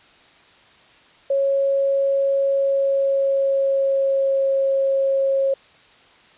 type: tone with pitch glide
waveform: sine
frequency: 550 to 543.1 Hz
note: C#5 to C#5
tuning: -14 to -36 cents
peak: -16 dBFS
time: 1.3-5.54 s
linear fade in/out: 5 ms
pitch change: -22 cents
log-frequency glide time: 2.55-4.45 s
effects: white hiss -51 dBFS RMS until 6.37 s + resampled to 8000 Hz